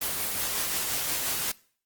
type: noise with tremolo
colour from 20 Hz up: white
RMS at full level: -28 dBFS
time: 0.01-1.52 s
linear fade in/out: 10 ms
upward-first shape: triangle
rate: 5.6 Hz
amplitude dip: 30%
effects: noise-tail reverb RT60 0.5 s tail -22 dB re dry + Opus 24 kbps